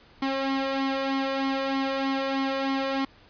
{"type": "tone with flanger", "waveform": "sawtooth", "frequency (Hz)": 270.2, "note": "C#4", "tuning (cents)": -44, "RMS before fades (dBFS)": -27, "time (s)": [0.22, 3.05], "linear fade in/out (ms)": 5, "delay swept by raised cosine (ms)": [0.93, 1.71], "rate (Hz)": 3.2, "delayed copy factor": 0.65, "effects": ["pink hiss -55 dBFS RMS until 3.29 s", "resampled to 11025 Hz"]}